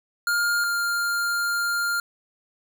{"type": "tone pair in turn", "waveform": "square", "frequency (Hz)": [1411, 1401.3], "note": ["F6", "F6"], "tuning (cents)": [17, 5], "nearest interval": "unison", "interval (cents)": 12, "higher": "first", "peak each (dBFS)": [-21, -23], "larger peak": "first", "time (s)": [[0.27, 0.64], [0.64, 2]], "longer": "second", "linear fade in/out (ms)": 2, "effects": []}